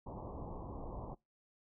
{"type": "low-pass noise", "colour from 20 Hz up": "pink", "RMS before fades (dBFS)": -45, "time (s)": [0.06, 1.15], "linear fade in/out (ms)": 10, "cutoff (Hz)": 1100, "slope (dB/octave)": 96, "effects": ["noise-tail reverb RT60 0.2 s tail -23 dB re dry"]}